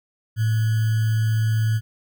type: tone with sample-and-hold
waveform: sine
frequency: 110.5 Hz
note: A2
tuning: 8 cents sharp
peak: -17 dBFS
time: 0.36-1.81 s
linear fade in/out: 50 ms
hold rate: 1575 Hz
effects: none